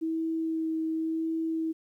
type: tone with vibrato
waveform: sine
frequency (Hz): 322.3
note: E4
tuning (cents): -39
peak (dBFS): -27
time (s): 0.01-1.73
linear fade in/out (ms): 20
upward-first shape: sine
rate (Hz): 0.92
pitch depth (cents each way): 12
effects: 11-bit